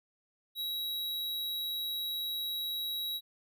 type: tone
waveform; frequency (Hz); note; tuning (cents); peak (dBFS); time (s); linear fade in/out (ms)
square; 3866; B7; -38; -34; 0.55-3.21; 50
effects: none